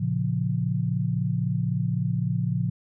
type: chord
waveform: sine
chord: Bb minor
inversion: none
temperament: equal with one note detuned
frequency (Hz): 114.8 / 138.59 / 174.61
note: Bb2 / Db3 / F3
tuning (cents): -26 / 0 / 0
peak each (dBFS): -27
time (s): 0-2.7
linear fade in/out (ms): 10
effects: none